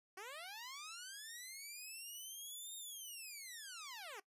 10% pulse linear two-way sweep, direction up then down, 363.2 to 3708 to 363.2 Hz, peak -40 dBFS, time 0.17-4.2 s, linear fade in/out 5 ms, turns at 2.76 s, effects noise-tail reverb RT60 0.1 s tail -19 dB re dry + resampled to 32000 Hz

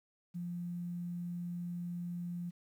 sine tone with quantisation, 174.61 Hz, F3, in tune, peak -37 dBFS, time 0.34-2.51 s, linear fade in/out 20 ms, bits 11, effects none

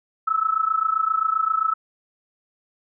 sine tone with amplitude modulation, 1303 Hz, E6, 20 cents flat, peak -15 dBFS, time 0.27-1.74 s, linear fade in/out 10 ms, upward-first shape sine, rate 27.6 Hz, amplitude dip 85%, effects none

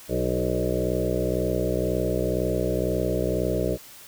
harmonic tone with a mistuned harmonic, 62 Hz, B1, 7 cents sharp, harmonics 1 / 2 / 3 / 5 / 6 / 7 / 8 / 9 / 10, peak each -31 / -31 / -31 / -31 / -31 / -31 / -31 / -31 / -31 dBFS, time 0.08-3.78 s, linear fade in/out 50 ms, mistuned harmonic 6, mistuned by +22 cents, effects white hiss -46 dBFS RMS until 4.07 s

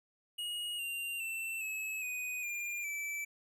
square tone with pitch steps, 2882 / 2779 / 2680 / 2584 / 2492 / 2403 / 2317 Hz, F#7 / F7 / E7 / E7 / D#7 / D7 / D7, -46 / -9 / +28 / -35 / +2 / +39 / -24 cents, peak -37 dBFS, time 0.38-3.25 s, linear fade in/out 10 ms, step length 410 ms, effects none

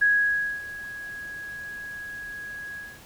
sine tone with ADSR envelope, 1661.2 Hz, G#6, in tune, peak -16 dBFS, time 0.01-3.01 s, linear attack 13 ms, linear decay 590 ms, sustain -18 dB, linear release 230 ms, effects pink hiss -49 dBFS RMS until 3.05 s

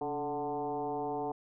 sine tone with frequency modulation, 588 Hz, D5, 2 cents sharp, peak -32 dBFS, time 0.01-1.32 s, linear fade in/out 5 ms, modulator 151 Hz, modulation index 2.1, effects none

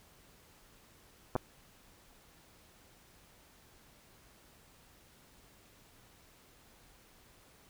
clicks, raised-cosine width 1 ms, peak -17 dBFS, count 2, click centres 1.354 / 1.362 s, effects pink hiss -62 dBFS RMS until 7.69 s

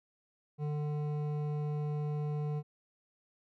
sine tone with hard clipping, 148.8 Hz, D3, 23 cents sharp, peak -34 dBFS, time 0.58-2.63 s, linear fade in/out 50 ms, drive 11 dB, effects none

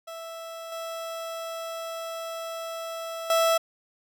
30% pulse tone with level steps, 659.3 Hz, E5, in tune, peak -34 / -30 / -17 dBFS, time 0.07-3.58 s, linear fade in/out 10 ms, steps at 0.72 / 3.3 s, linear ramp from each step 2 ms, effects none

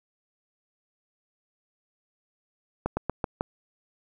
slowing click train, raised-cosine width 1 ms, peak -12 dBFS, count 5, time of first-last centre 2.86-3.409 s, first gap 110 ms, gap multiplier 1.15, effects 9-bit

